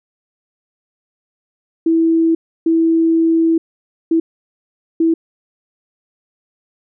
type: tone bursts at uneven times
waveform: sine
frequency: 327.8 Hz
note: E4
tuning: 10 cents flat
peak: -10 dBFS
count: 4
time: 1.86-2.35 / 2.66-3.58 / 4.11-4.2 / 5-5.14 s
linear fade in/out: 5 ms
effects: none